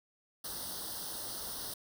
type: noise with comb filter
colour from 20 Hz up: white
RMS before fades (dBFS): -41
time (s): 0.44-1.74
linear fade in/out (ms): 5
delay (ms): 0.21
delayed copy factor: +0.95
effects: none